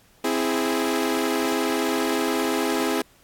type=chord; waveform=sawtooth; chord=C augmented; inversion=none; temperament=equal; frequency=261.6 / 329.6 / 415.3 Hz; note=C4 / E4 / G#4; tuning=0 / 0 / 0 cents; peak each=-22 dBFS; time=0.24-3.02 s; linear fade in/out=5 ms; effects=pink hiss -57 dBFS RMS until 3.23 s + AAC 64 kbps